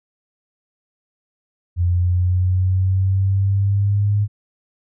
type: exponential sweep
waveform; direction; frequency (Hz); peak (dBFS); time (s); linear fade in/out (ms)
sine; up; 87.3 to 103.83; -14; 1.76-4.28; 50
effects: none